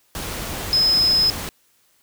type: tone in noise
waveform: sine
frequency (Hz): 5100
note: D#8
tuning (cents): +42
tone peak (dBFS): -14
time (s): 0.73-1.3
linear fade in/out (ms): 0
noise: pink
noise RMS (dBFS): -29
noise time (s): 0.15-1.49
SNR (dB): +12
effects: white hiss -61 dBFS RMS until 2.02 s